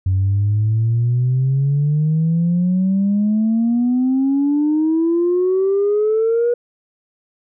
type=exponential sweep; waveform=sine; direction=up; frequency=92.7 to 484.2 Hz; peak=-12 dBFS; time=0.06-6.54 s; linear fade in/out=5 ms; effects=tanh soft clip ceiling -10 dBFS